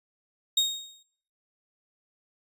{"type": "tone with exponential decay", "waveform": "35% pulse", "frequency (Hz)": 3729, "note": "A#7", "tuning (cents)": 0, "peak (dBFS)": -16, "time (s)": [0.57, 1.03], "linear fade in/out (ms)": 5, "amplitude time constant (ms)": 100, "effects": ["noise-tail reverb RT60 0.7 s tail -21 dB re dry", "resampled to 32000 Hz"]}